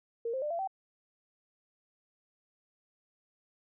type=tone with pitch steps; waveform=sine; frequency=463.1 / 525.9 / 597.1 / 678 / 769.9 Hz; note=A#4 / C5 / D5 / E5 / G5; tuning=-11 / +9 / +29 / +49 / -31 cents; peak=-31 dBFS; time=0.25-0.675 s; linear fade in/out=5 ms; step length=85 ms; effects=none